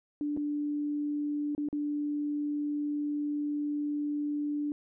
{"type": "tone with dropouts", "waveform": "sine", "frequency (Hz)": 293.7, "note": "D4", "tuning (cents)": 0, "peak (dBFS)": -29, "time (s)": [0.21, 4.72], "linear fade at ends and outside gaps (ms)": 1, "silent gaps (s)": [[0.366, 0.373], [1.55, 1.579], [1.687, 1.728]], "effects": []}